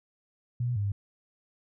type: tone with pitch steps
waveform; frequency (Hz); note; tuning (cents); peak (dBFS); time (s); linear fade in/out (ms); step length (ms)
sine; 121.3 / 122.7 / 101.9 / 100.6; B2 / B2 / G#2 / G2; -31 / -11 / -32 / +45; -26; 0.6-0.92; 5; 80
effects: none